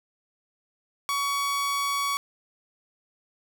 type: tone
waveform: sawtooth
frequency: 1125 Hz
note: C#6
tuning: 25 cents sharp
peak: -21 dBFS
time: 1.09-2.17 s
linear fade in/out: 0 ms
effects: 8-bit